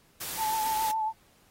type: noise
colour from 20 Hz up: white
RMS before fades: -36 dBFS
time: 0.2-0.92 s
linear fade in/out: 10 ms
type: tone with vibrato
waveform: sine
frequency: 875 Hz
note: A5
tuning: 10 cents flat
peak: -26 dBFS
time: 0.37-1.13 s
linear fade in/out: 50 ms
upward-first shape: sine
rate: 7.1 Hz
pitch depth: 31 cents each way
effects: pink hiss -63 dBFS RMS until 1.5 s + AAC 48 kbps